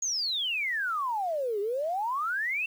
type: exponential two-way sweep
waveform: sine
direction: down then up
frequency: 6750 to 393.2 to 2736 Hz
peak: -27 dBFS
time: 0.02-2.66 s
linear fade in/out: 5 ms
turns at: 1.6 s
effects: 9-bit